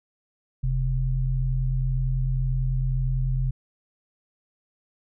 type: tone pair together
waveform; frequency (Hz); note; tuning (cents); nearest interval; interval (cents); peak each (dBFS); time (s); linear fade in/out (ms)
sine; 40.95 / 130; E1 / C3; -11 / -11; octave + minor sixth; 2000; -24; 0.63-3.51; 10
effects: none